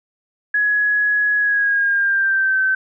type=tone with pitch glide; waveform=sine; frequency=1679 to 1539.6 Hz; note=G#6 to G6; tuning=+18 to -32 cents; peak=-14 dBFS; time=0.54-2.75 s; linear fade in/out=5 ms; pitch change=-150 cents; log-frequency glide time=1.37-2.6 s; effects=none